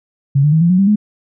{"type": "tone with pitch steps", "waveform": "sine", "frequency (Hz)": [138.59, 148.54, 159.2, 170.62, 182.87, 196, 210.1], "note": ["C#3", "D3", "D#3", "F3", "F#3", "G3", "G#3"], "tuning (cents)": [0, 20, 40, -40, -20, 0, 20], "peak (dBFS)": -8, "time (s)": [0.35, 0.959], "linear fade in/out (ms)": 10, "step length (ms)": 87, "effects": []}